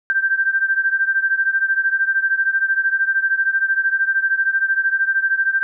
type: beating tone pair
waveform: sine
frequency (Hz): 1568 / 1581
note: G6 / G6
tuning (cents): 0 / +14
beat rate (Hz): 13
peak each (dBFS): -17 / -20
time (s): 0.1-5.63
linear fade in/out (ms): 0
effects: none

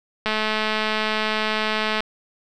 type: click train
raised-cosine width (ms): 0.3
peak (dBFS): -7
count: 378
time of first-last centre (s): 0.26-2.005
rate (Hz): 216
effects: none

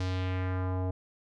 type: tone with low-pass filter sweep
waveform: square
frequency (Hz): 92.5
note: F#2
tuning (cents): 0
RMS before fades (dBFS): -31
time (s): 0-0.91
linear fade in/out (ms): 5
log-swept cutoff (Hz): 5400 to 680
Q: 1.6
effects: none

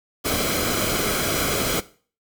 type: noise with comb filter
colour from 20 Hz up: pink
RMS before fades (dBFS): -23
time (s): 0.24-1.81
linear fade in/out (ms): 20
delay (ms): 1.1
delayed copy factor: -0.6
effects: noise-tail reverb RT60 0.4 s tail -17 dB re dry

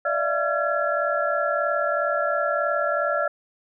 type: tone cluster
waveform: sine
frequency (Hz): 585 / 648 / 687 / 1365 / 1683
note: D5 / E5 / F5 / F6 / G#6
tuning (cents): -7 / -30 / -29 / -40 / +23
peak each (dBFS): -25 / -29 / -30 / -25 / -30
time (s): 0.05-3.28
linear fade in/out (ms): 5
effects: none

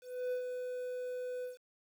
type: tone with ADSR envelope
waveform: triangle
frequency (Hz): 499.9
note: B4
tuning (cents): +21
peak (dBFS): -30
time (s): 0.01-1.58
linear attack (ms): 310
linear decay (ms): 98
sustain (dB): -5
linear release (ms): 140
effects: 10-bit

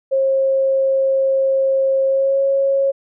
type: tone with pitch glide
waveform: sine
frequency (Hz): 537 to 547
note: C5 to C#5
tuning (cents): +45 to -23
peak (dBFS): -13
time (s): 0.11-2.92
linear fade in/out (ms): 20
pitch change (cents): +32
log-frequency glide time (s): 2.06-2.4
effects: none

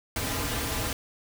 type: noise with comb filter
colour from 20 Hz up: pink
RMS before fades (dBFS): -30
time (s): 0.16-0.93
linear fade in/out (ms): 2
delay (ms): 5.4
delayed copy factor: -0.65
effects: none

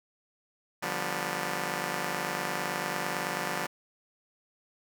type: chord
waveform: 5% pulse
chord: G dominant seventh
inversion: second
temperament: just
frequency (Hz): 147 / 176.4 / 196 / 245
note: D3 / F3 / G3 / B3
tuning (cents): +2 / +18 / 0 / -14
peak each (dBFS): -27 / -24 / -27 / -27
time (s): 0.82-3.67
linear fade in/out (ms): 10
effects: none

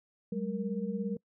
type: tone cluster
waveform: sine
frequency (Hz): 190 / 207.4 / 467.4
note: F#3 / G#3 / A#4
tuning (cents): +46 / -2 / +5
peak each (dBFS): -35 / -35 / -38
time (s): 0.32-1.17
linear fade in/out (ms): 5
effects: noise-tail reverb RT60 0.1 s tail -25 dB re dry

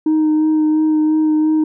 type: tone with vibrato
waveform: sine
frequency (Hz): 310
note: D#4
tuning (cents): -6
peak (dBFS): -9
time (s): 0.06-1.64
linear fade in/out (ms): 5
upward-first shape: sine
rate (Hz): 2.9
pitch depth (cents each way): 14
effects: tanh soft clip ceiling -10 dBFS

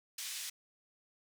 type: band-pass noise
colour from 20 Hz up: white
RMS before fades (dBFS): -42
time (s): 0.18-0.5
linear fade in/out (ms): 5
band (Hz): 2400 to 8400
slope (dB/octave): 12
effects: none

